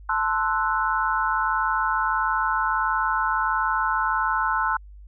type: chord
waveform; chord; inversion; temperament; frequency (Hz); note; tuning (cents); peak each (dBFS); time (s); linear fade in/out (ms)
sine; F# half-diminished seventh; first; equal; 880 / 1046.5 / 1318.5 / 1480; A5 / C6 / E6 / F#6; 0 / 0 / 0 / 0; -26; 0.09-4.77; 5
effects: added 50 Hz sine -41 dBFS peak until 5.07 s